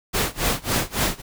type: noise with tremolo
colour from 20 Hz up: pink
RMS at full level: -20 dBFS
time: 0.13-1.22 s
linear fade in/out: 20 ms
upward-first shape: sine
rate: 3.6 Hz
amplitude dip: 95%
effects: none